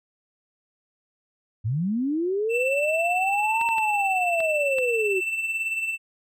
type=linear two-way sweep; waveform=sine; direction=up then down; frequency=98 to 932.3 to 363.6 Hz; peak=-22 dBFS; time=1.64-5.21 s; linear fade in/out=20 ms; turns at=3.65 s
type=tone with tremolo; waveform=triangle; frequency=2667 Hz; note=E7; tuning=20 cents sharp; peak=-21 dBFS; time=2.49-5.98 s; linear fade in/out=50 ms; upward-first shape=sine; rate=18 Hz; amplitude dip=50%
type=clicks; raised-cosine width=0.3 ms; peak=-20 dBFS; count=5; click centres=3.613 / 3.689 / 3.783 / 4.404 / 4.785 s
effects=none